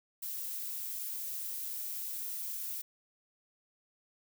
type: noise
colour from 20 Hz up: violet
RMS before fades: -39 dBFS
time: 0.22-2.82 s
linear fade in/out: 10 ms
effects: none

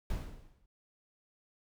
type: noise with exponential decay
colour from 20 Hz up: brown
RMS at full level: -31 dBFS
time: 0.1-0.66 s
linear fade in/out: 2 ms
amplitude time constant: 120 ms
effects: none

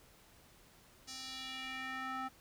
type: tone with band-pass filter sweep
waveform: square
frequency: 261.6 Hz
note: C4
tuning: in tune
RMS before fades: -43 dBFS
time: 1.07-2.29 s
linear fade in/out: 20 ms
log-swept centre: 5800 to 1100 Hz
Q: 2.1
effects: pink hiss -63 dBFS RMS until 2.4 s

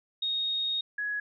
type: tone pair in turn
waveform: sine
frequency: 3729 / 1676.5 Hz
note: A#7 / G#6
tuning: 0 / +16 cents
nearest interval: octave + major second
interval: 1384 cents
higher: first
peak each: -27 / -29 dBFS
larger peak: first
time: 0.22-0.81 / 0.98-1.2 s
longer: first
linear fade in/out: 5 ms
effects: none

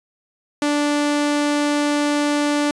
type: tone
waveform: sawtooth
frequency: 292.7 Hz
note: D4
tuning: 6 cents flat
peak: -13 dBFS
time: 0.62-2.71 s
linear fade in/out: 2 ms
effects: resampled to 22050 Hz

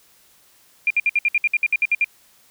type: tone bursts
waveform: sine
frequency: 2399 Hz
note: D7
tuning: 36 cents sharp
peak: -14 dBFS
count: 13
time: 0.87-2.044 s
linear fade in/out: 2 ms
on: 34 ms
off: 61 ms
effects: white hiss -55 dBFS RMS until 2.5 s

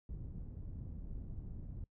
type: low-pass noise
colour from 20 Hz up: pink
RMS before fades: -45 dBFS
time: 0.09-1.84 s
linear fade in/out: 2 ms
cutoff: 150 Hz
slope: 12 dB/octave
effects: noise-tail reverb RT60 0.1 s tail -24 dB re dry

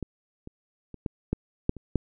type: clicks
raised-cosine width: 3 ms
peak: -19 / -27 / -27 / -16 / -12 / -9 / -27 / -10 dBFS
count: 8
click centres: 0.027 / 0.474 / 0.943 / 1.062 / 1.33 / 1.694 / 1.767 / 1.957 s
effects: none

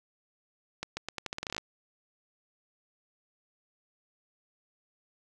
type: accelerating click train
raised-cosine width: 0.2 ms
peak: -17 dBFS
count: 14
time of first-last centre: 0.83-1.58 s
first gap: 140 ms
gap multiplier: 0.83
effects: none

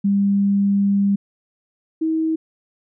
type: tone pair in turn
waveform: sine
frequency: 199.6 / 319.9 Hz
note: G3 / D#4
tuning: +32 / +48 cents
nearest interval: minor sixth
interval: 816 cents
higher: second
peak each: -14 / -17 dBFS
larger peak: first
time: 0.04-1.16 / 2.01-2.36 s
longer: first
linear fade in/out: 10 ms
effects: none

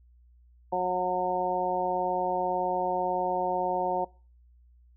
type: harmonic tone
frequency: 181.8 Hz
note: F#3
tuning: 30 cents flat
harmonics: 1 / 2 / 3 / 4 / 5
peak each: -40 / -34 / -31 / -29 / -30 dBFS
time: 0.72-4.05 s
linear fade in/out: 10 ms
effects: noise-tail reverb RT60 0.4 s tail -24 dB re dry + added 60 Hz sine -55 dBFS peak until 4.96 s

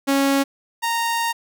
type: tone pair in turn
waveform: sawtooth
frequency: 275.6 / 927 Hz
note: C#4 / A#5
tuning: -10 / -10 cents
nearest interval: octave + major sixth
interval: 2100 cents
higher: second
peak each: -12 / -16 dBFS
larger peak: first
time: 0.07-0.44 / 0.82-1.33 s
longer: second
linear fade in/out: 20 ms
effects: none

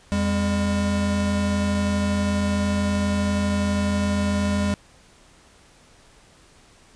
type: tone pair together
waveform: square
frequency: 84.9 / 202.1 Hz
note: F2 / G#3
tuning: -48 / -47 cents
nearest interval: octave + minor third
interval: 1501 cents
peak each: -26 / -22 dBFS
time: 0.12-4.74 s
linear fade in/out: 0 ms
effects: pink hiss -53 dBFS RMS until 6.95 s + resampled to 22050 Hz

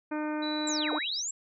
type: harmonic tone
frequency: 303.7 Hz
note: D#4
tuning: 42 cents flat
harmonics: 1 / 2 / 3 / 4 / 5 / 6 / 7 / 8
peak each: -31 / -38 / -39 / -44 / -42 / -49 / -51 / -49 dBFS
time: 0.11-0.99 s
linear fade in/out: 10 ms
type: tone with pitch glide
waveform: sine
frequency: 3951 to 3861 Hz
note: B7 to B7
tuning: 0 to -40 cents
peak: -35 dBFS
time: 0.42-1.22 s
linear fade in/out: 10 ms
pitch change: -40 cents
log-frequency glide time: 0.63-0.98 s
type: linear two-way sweep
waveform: sine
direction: down then up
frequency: 7730 to 392 to 7730 Hz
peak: -31 dBFS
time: 0.67-1.31 s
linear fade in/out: 5 ms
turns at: 0.93 s
effects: none

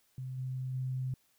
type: tone with level steps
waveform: sine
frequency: 129.4 Hz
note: C3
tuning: 19 cents flat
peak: -37 / -34 / -32 dBFS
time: 0.18-1.14 s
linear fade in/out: 2 ms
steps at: 0.37 / 0.73 s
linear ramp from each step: 20 ms
effects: white hiss -71 dBFS RMS until 1.38 s

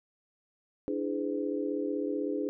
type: chord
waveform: sine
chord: E dominant seventh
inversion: third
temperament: equal with one note detuned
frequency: 293.7 / 329.6 / 415.3 / 506 Hz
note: D4 / E4 / G#4 / B4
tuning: 0 / 0 / 0 / +42 cents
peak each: -33 / -37 / -34 / -37 dBFS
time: 0.88-2.49 s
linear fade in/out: 0 ms
effects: none

